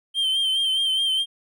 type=tone with vibrato; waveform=triangle; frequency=3136 Hz; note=G7; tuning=in tune; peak=-18 dBFS; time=0.14-1.26 s; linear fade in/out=50 ms; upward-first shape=sine; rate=4.8 Hz; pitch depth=41 cents each way; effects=none